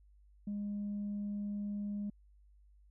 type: tone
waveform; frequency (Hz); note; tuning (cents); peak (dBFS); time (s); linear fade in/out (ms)
sine; 204.8; G#3; -24; -34; 0.47-2.1; 5
effects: tanh soft clip ceiling -33 dBFS + added 50 Hz sine -60 dBFS peak until 2.9 s